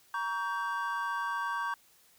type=chord; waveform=triangle; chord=G diminished; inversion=first; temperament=just; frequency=940.8 / 1128.9 / 1568 Hz; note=Bb5 / Db6 / G6; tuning=+16 / +31 / 0 cents; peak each=-34 / -33 / -34 dBFS; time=0.14-1.74 s; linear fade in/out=2 ms; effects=white hiss -63 dBFS RMS until 2.18 s